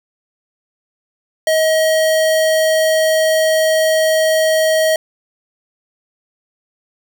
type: tone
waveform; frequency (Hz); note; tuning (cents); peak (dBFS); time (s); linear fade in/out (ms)
square; 634; D#5; +32; -12; 1.47-4.96; 2
effects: none